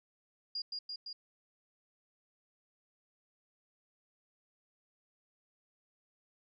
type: tone with echo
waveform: sine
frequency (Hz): 4837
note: D#8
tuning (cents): -50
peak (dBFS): -35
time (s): 0.55-0.62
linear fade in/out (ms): 5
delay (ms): 170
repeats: 3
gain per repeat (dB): -2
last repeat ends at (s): 1.13
effects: none